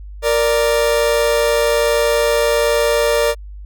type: tone pair together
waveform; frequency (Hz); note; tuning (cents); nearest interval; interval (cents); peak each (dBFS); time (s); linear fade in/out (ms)
40% pulse; 466.2 / 587.4; A#4 / D5; 0 / 0; major third; 400; -15; 0.22-3.35; 50
effects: added 50 Hz sine -30 dBFS peak until 3.65 s